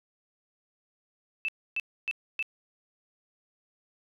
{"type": "tone bursts", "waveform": "sine", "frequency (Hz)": 2637, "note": "E7", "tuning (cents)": 0, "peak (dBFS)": -27, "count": 4, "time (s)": [1.45, 2.426], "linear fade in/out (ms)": 0, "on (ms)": 34, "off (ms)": 280, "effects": []}